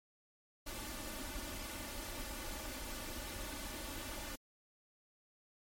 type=noise with comb filter; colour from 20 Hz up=pink; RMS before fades=-44 dBFS; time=0.66-4.36 s; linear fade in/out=10 ms; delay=3.4 ms; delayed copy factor=+0.8; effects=MP3 64 kbps